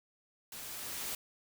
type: noise with level ramp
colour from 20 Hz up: white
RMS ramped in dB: -46 to -38 dBFS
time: 0.52-1.15 s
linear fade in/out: 2 ms
effects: none